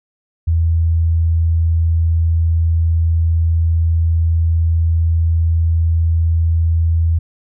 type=tone; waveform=sine; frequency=82.41 Hz; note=E2; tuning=in tune; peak=-11 dBFS; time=0.47-7.19 s; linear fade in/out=10 ms; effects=none